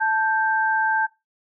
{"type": "tone pair together", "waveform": "sine", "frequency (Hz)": [880, 1571.1], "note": ["A5", "G6"], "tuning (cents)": [0, 3], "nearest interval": "minor seventh", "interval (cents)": 1003, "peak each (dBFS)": -21, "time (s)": [0, 1.07], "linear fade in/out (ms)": 20, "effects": ["noise-tail reverb RT60 0.2 s tail -18 dB re dry"]}